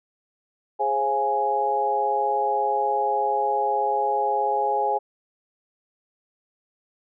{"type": "harmonic tone with a mistuned harmonic", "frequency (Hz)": 138.59, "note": "C#3", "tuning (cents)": 0, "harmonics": [3, 4, 5, 6], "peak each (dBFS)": [-28, -28, -29, -22], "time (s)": [0.79, 4.99], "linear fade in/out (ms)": 20, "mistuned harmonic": 4, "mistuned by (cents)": -58, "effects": []}